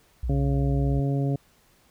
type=tone with vibrato; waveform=sine; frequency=61.2 Hz; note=B1; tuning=15 cents flat; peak=-25 dBFS; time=0.23-1 s; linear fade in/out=5 ms; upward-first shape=sine; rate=18 Hz; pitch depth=52 cents each way
type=harmonic tone; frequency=138.8 Hz; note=C#3; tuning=3 cents sharp; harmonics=1 / 2 / 3 / 4 / 5; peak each=-23 / -29 / -34 / -37 / -39 dBFS; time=0.29-1.36 s; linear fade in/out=5 ms
effects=pink hiss -61 dBFS RMS until 1.9 s